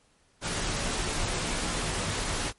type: noise with comb filter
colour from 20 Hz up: pink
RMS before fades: -30 dBFS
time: 0.41-2.53 s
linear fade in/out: 50 ms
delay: 15 ms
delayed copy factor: -0.5
effects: pink hiss -65 dBFS RMS until 2.58 s + MP3 48 kbps